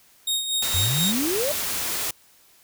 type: tone with tremolo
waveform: sawtooth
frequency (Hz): 3729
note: A#7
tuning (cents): 0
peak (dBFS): -18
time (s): 0.27-1.12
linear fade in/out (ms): 5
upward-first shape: sine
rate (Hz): 4.2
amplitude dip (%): 55
type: noise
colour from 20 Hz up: white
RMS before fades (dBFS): -27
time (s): 0.62-2.11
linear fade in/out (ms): 5
type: exponential sweep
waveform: sine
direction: up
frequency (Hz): 82.41 to 618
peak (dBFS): -23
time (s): 0.74-1.52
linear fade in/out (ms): 5
effects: white hiss -56 dBFS RMS until 2.63 s